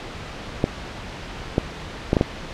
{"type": "clicks", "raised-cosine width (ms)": 2, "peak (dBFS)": -3, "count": 5, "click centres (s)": [0.641, 1.581, 2.131, 2.168, 2.211], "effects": ["pink hiss -34 dBFS RMS until 2.53 s", "low-pass 4000 Hz 12 dB/octave"]}